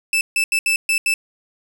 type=tone bursts at uneven times; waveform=40% pulse; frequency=2637 Hz; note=E7; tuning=in tune; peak=-14 dBFS; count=6; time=0.13-0.21 / 0.36-0.44 / 0.52-0.59 / 0.66-0.76 / 0.89-0.98 / 1.06-1.14 s; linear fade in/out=2 ms; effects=none